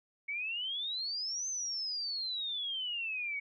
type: exponential two-way sweep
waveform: sine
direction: up then down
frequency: 2217 to 6280 to 2217 Hz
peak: -34 dBFS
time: 0.28-3.4 s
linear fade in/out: 10 ms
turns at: 1.48 s
effects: none